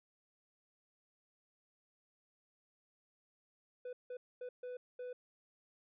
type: tone bursts at uneven times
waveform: triangle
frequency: 497.3 Hz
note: B4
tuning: 12 cents sharp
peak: -40 dBFS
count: 5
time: 3.85-3.93 / 4.1-4.17 / 4.41-4.49 / 4.63-4.77 / 4.99-5.13 s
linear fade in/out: 5 ms
effects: resampled to 8000 Hz